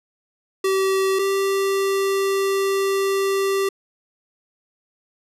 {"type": "tone pair in turn", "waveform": "square", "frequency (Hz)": [384.5, 391], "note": ["G4", "G4"], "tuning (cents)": [-33, -4], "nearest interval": "unison", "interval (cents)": 29, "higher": "second", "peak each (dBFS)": [-18, -19], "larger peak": "first", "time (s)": [[0.64, 1.19], [1.19, 3.69]], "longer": "second", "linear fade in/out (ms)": 5, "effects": ["resampled to 32000 Hz"]}